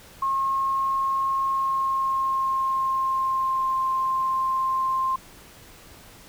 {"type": "tone with pitch glide", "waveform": "sine", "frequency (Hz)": [1078, 1052.8], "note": ["C#6", "C6"], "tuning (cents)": [-49, 10], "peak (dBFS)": -21, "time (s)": [0.22, 5.16], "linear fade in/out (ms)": 5, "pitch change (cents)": -41, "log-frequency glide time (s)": [1.45, 3.8], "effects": ["pink hiss -48 dBFS RMS until 6.28 s"]}